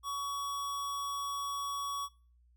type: tone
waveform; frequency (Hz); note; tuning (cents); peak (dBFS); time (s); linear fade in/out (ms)
square; 1125; C#6; +25; -35; 0.03-2.09; 50
effects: noise-tail reverb RT60 0.4 s tail -19 dB re dry + added 60 Hz sine -62 dBFS peak until 2.56 s